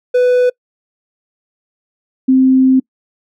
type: tone pair in turn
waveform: triangle / sine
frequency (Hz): 496.8 / 261.3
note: B4 / C4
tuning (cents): +10 / -2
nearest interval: major seventh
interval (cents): 1112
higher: first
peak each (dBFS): -6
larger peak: neither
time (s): 0.14-0.5 / 2.28-2.8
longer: second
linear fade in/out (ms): 10
effects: noise-tail reverb RT60 0.1 s tail -26 dB re dry